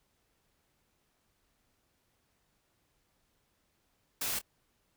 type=noise with echo; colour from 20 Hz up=white; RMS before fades=-34 dBFS; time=4.21-4.39 s; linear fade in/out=5 ms; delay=26 ms; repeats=1; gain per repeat=-14 dB; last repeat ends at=4.416 s; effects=pink hiss -75 dBFS RMS until 4.96 s